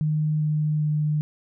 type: tone with pitch steps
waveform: sine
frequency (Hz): 153.3 / 152.24 / 151.19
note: D#3 / D#3 / D#3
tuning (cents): -25 / -37 / -49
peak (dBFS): -20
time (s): 0.01-1.21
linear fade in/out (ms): 0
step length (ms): 400
effects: none